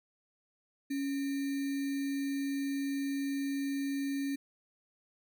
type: tone with sample-and-hold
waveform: sine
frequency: 277.2 Hz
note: C#4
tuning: in tune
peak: -31 dBFS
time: 0.9-4.36 s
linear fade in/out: 10 ms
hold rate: 2100 Hz
effects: none